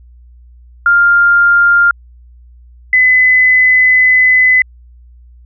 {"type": "tone pair in turn", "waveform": "sine", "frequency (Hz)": [1400, 2015], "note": ["F6", "B6"], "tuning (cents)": [4, 34], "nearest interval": "tritone", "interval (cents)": 630, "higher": "second", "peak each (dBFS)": -5, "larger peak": "neither", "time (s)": [[0.86, 1.91], [2.93, 4.62]], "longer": "second", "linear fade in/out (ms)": 2, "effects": ["added 60 Hz sine -37 dBFS peak until 5.45 s"]}